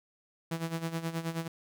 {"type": "tone with tremolo", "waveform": "sawtooth", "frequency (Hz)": 164.81, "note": "E3", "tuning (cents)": 0, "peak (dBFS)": -26, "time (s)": [0.51, 1.48], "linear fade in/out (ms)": 5, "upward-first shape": "sine", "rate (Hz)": 9.4, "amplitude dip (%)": 75, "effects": []}